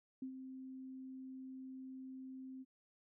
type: tone with ADSR envelope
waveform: sine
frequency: 261.6 Hz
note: C4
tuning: in tune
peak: -40 dBFS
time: 0.22-2.65 s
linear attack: 4 ms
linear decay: 89 ms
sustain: -7 dB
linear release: 35 ms
effects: none